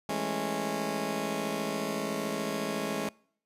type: chord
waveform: 15% pulse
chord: A major seventh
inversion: second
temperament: just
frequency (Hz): 165 / 206.2 / 220 / 275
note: E3 / G#3 / A3 / C#4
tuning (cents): +2 / -12 / 0 / -14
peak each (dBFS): -33 / -28 / -32 / -29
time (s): 0.09-3.09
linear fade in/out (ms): 2
effects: noise-tail reverb RT60 0.6 s tail -25 dB re dry + resampled to 32000 Hz